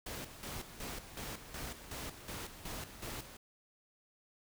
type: noise with tremolo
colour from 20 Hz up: pink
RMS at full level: -43 dBFS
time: 0.06-3.37 s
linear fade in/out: 5 ms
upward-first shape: square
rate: 2.7 Hz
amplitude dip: 65%
effects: none